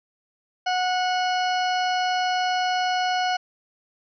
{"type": "harmonic tone with a mistuned harmonic", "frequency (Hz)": 733, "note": "F#5", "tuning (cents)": -16, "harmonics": [1, 2, 3, 4, 6, 7, 8], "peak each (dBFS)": [-22, -29, -35, -32, -35, -38, -43], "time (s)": [0.66, 3.37], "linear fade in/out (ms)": 10, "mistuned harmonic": 6, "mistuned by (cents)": -27, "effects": []}